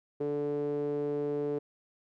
sawtooth tone with band-pass filter, 145.8 Hz, D3, 12 cents flat, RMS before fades -32 dBFS, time 0.2-1.59 s, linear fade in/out 10 ms, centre 400 Hz, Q 8, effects none

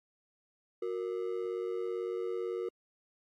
triangle ring-modulated tone, 415.3 Hz, G#4, in tune, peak -28 dBFS, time 0.82-2.69 s, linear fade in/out 5 ms, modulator 49 Hz, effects AAC 64 kbps

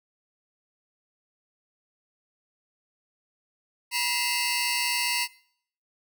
sawtooth tone cluster, 965 / 2065 / 2601 / 2771 / 4541 Hz, B5 / C7 / E7 / F7 / C#8, -40 / -23 / -24 / -14 / +41 cents, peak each -28 dBFS, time 3.91-5.28 s, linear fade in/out 50 ms, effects noise-tail reverb RT60 0.6 s tail -21 dB re dry

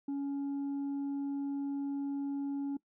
triangle tone with tanh clipping, 280 Hz, C#4, 18 cents sharp, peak -33 dBFS, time 0.08-2.77 s, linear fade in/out 5 ms, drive 7 dB, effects noise-tail reverb RT60 0.1 s tail -21 dB re dry

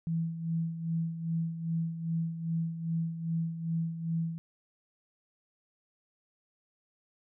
sine tone with tremolo, 164.81 Hz, E3, in tune, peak -27 dBFS, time 0.07-4.38 s, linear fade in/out 0 ms, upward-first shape sine, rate 2.5 Hz, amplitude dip 65%, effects none

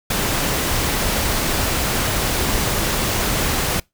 pink noise, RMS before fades -20 dBFS, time 0.1-3.8 s, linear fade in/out 5 ms, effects noise-tail reverb RT60 0.2 s tail -25 dB re dry

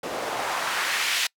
white noise with band-pass filter sweep, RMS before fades -27 dBFS, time 0.03-1.27 s, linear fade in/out 5 ms, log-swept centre 440 to 2900 Hz, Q 1.2, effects noise-tail reverb RT60 0.1 s tail -26 dB re dry

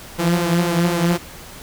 sawtooth tone with flanger, 171.9 Hz, F3, 27 cents flat, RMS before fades -18 dBFS, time 0.18-1.18 s, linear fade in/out 20 ms, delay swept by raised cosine 1.9 to 6.5 ms, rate 3.9 Hz, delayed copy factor +0.6, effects pink hiss -38 dBFS RMS until 1.62 s

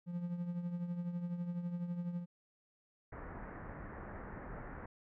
triangle tone with tremolo, 174.61 Hz, F3, in tune, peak -32 dBFS, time 0.06-2.26 s, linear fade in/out 50 ms, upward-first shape triangle, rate 12 Hz, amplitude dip 65%
pink low-pass noise, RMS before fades -47 dBFS, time 3.12-4.86 s, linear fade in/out 5 ms, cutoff 1900 Hz, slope 48 dB/octave
effects none

